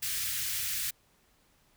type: band-stop noise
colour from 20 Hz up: white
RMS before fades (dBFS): -33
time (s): 0.02-0.91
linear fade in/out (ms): 10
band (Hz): 130 to 1600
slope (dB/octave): 24
effects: pink hiss -67 dBFS RMS until 1.76 s